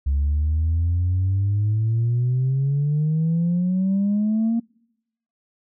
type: exponential sweep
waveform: sine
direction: up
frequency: 68.4 to 233.1 Hz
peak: -16 dBFS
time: 0.06-4.6 s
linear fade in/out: 10 ms
effects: noise-tail reverb RT60 0.8 s tail -26 dB re dry + tanh soft clip ceiling -15 dBFS